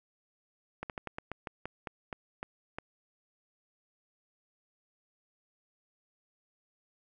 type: slowing click train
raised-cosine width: 0.5 ms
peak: -22 dBFS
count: 12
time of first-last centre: 0.83-2.785 s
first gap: 68 ms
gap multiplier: 1.18
effects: none